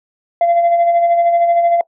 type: tone with tremolo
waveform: sine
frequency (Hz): 686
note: F5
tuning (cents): -31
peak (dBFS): -6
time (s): 0.41-1.81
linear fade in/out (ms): 2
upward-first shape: sine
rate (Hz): 13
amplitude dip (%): 50
effects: noise-tail reverb RT60 0.1 s tail -21 dB re dry + tanh soft clip ceiling -7 dBFS